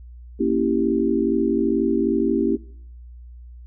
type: chord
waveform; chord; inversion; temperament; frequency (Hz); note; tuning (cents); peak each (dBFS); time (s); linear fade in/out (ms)
sine; A# diminished seventh; none; equal; 233.1 / 277.2 / 329.6 / 392; A#3 / C#4 / E4 / G4; 0 / 0 / 0 / 0; -23; 0.39-2.57; 20
effects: noise-tail reverb RT60 0.6 s tail -21 dB re dry + added 60 Hz sine -38 dBFS peak until 3.66 s

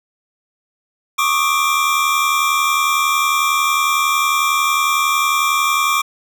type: tone cluster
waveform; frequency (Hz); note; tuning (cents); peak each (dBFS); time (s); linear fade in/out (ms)
square; 1102 / 1182 / 1253 / 2362; C#6 / D6 / D#6 / D7; -11 / +11 / +12 / +9; -19 / -20 / -25 / -20; 1.18-6.02; 10
effects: none

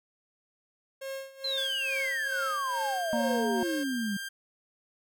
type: tone with tremolo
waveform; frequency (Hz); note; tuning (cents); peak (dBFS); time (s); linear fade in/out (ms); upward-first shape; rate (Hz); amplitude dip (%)
45% pulse; 539; C#5; -49; -34; 1.01-3.84; 10; sine; 2.3; 85
type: exponential sweep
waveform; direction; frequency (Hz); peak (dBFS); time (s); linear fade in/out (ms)
sine; down; 4186 to 193; -29; 1.44-4.17; 5
type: tone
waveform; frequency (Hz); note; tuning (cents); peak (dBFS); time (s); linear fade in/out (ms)
sawtooth; 1591; G6; +25; -32; 1.57-4.29; 10
type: harmonic tone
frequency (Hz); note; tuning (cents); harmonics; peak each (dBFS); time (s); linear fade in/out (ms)
233.1; A#3; 0; 1 / 3 / 4; -29 / -34 / -35; 3.13-3.63; 0
effects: none

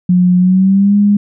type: tone with pitch glide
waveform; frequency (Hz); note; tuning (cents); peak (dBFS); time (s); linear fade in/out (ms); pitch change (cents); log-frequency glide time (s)
sine; 180 to 204.4; F#3 to G#3; -47 to -27; -6; 0.09-1.17; 5; +220; 0.38-0.96
effects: none

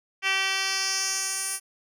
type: tone with band-pass filter sweep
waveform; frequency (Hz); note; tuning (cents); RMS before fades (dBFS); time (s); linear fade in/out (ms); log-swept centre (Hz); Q
10% pulse; 386; G4; -27; -27; 0.22-1.6; 50; 2800 to 10000; 2.1
effects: none

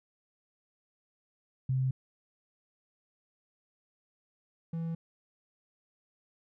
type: tone pair in turn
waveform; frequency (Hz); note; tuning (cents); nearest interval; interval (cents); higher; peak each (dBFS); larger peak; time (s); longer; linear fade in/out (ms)
sine / triangle; 130.7 / 165.1; C3 / E3; -1 / +3; major third; 404; second; -26 / -30; first; 1.69-1.91 / 4.73-4.95; neither; 5
effects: none

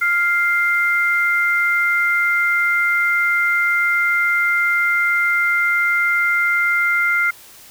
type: tone pair together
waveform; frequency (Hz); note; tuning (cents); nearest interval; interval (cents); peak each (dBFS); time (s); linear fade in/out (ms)
sine; 1400.7 / 2093; F6 / C7; +5 / 0; perfect fifth; 695; -17; 0.01-7.31; 10
effects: white hiss -43 dBFS RMS until 7.7 s

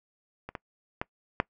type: clicks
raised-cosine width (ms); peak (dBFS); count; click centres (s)
0.5; -23 / -20 / -15 / -8; 4; 0.49 / 0.552 / 1.015 / 1.401
effects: noise-tail reverb RT60 0.1 s tail -23 dB re dry

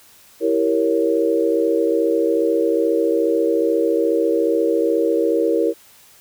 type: chord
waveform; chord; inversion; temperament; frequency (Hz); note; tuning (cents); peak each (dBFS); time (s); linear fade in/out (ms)
sine; E diminished seventh; none; equal; 329.6 / 392 / 466.2 / 554.4; E4 / G4 / Bb4 / Db5; 0 / 0 / 0 / 0; -20 / -23 / -18 / -23; 0.4-5.74; 50
effects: white hiss -49 dBFS RMS until 6.2 s

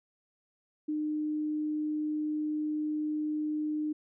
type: tone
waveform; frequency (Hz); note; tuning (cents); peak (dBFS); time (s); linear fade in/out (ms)
sine; 304; D#4; -40; -29; 0.88-3.93; 10
effects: none

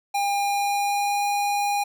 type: tone with pitch glide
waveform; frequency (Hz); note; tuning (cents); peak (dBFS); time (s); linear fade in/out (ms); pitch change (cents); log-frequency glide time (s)
square; 805 to 814.4; G5 to G#5; +46 to -34; -22; 0.14-1.84; 10; +20; 0.34-1.26
effects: none

